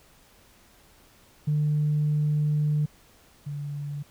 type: tone pair in turn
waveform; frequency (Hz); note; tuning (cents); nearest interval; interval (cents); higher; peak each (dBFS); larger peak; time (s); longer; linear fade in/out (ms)
sine; 150 / 144.52; D3 / D3; +37 / -27; minor second; 64; first; -20 / -30; first; 1.47-2.86 / 3.46-4.03; first; 10
effects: tanh soft clip ceiling -17 dBFS + pink hiss -57 dBFS RMS until 4.1 s